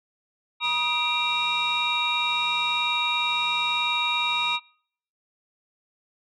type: tone cluster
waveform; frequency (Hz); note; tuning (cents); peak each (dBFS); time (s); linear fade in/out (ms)
sine; 960 / 1245 / 2363 / 2742 / 3767; B5 / D#6 / D7 / F7 / A#7; -49 / +1 / +10 / -32 / +17; -28 / -30 / -26 / -31 / -25; 0.6-4.6; 50
effects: noise-tail reverb RT60 0.6 s tail -26 dB re dry + tanh soft clip ceiling -15 dBFS